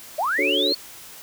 sine linear sweep, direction up, 554.4 to 4435 Hz, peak -20 dBFS, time 0.18-0.75 s, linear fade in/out 10 ms
sine chord, D major seventh, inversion none, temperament equal, 293.7 / 370 / 440 / 554.4 Hz, D4 / F#4 / A4 / C#5, 0 / 0 / 0 / 0 cents, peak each -27 dBFS, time 0.38-0.73 s, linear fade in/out 10 ms
effects white hiss -42 dBFS RMS until 1.22 s

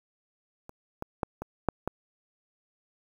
clicks, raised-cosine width 1 ms, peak -29 / -20 / -13 / -21 / -9 / -15 dBFS, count 6, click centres 0.694 / 1.024 / 1.232 / 1.42 / 1.687 / 1.876 s, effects 8-bit

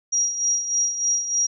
sine tone with tremolo, 5710 Hz, F8, 37 cents sharp, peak -17 dBFS, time 0.12-1.47 s, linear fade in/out 10 ms, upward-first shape sine, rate 3.3 Hz, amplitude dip 65%, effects none

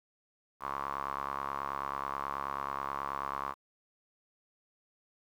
sawtooth tone with band-pass filter, 69.3 Hz, C#2, in tune, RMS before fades -37 dBFS, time 0.6-3.55 s, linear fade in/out 50 ms, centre 1100 Hz, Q 7, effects 10-bit

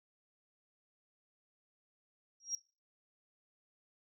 sine tone with exponential growth, 5630 Hz, F8, 13 cents sharp, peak -29 dBFS, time 2.4-2.55 s, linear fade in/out 2 ms, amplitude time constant 32 ms, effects noise-tail reverb RT60 0.3 s tail -18 dB re dry + tanh soft clip ceiling -29 dBFS

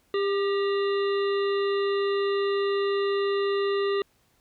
harmonic tone with a mistuned harmonic, 399.2 Hz, G4, 32 cents sharp, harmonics 1 / 3 / 5 / 7 / 9 / 10, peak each -23 / -33 / -37 / -40 / -42 / -43 dBFS, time 0.14-4.02 s, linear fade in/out 2 ms, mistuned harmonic 5, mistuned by -61 cents, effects pink hiss -66 dBFS RMS until 4.4 s

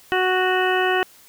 harmonic tone, 370 Hz, F#4, in tune, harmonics 1 / 2 / 3 / 4 / 5 / 7 / 8, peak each -21 / -23 / -28 / -25 / -25 / -30 / -30 dBFS, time 0.12-1.03 s, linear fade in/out 0 ms, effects white hiss -50 dBFS RMS until 1.28 s

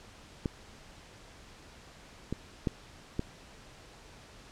clicks, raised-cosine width 3 ms, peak -17 / -19 / -15 / -17 dBFS, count 4, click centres 0.458 / 2.326 / 2.672 / 3.194 s, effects pink hiss -53 dBFS RMS until 4.51 s + low-pass 7000 Hz 12 dB/octave

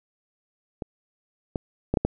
clicks, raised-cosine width 2 ms, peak -17 / -13 / -9 / -6 / -8 dBFS, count 5, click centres 0.822 / 1.558 / 1.94 / 1.972 / 2.05 s, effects none

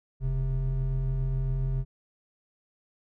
triangle tone pair together, 41.61 / 132.1 Hz, E1 / C3, +17 / +17 cents, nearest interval octave + minor sixth, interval 2000 cents, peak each -26 / -26 dBFS, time 0.2-1.85 s, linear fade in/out 50 ms, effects none

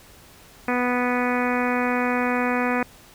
harmonic tone, 246.9 Hz, B3, in tune, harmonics 1 / 2 / 3 / 4 / 5 / 6 / 7 / 8 / 9 / 10, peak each -24 / -27 / -29 / -30 / -31 / -32 / -32 / -33 / -34 / -34 dBFS, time 0.68-2.83 s, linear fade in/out 2 ms, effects pink hiss -49 dBFS RMS until 3.14 s

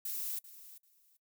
violet noise with echo, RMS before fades -38 dBFS, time 0.05-0.39 s, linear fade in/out 5 ms, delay 390 ms, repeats 2, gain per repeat -15 dB, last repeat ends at 1.17 s, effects noise-tail reverb RT60 0.1 s tail -19 dB re dry

